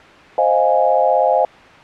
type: chord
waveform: sine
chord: F minor seventh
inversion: second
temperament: equal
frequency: 523.3 / 622.3 / 698.5 / 830.6 Hz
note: C5 / Eb5 / F5 / Ab5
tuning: 0 / 0 / 0 / 0 cents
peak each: -17 dBFS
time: 0.38-1.45 s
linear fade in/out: 2 ms
effects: white hiss -40 dBFS RMS until 1.83 s + low-pass 2000 Hz 12 dB/octave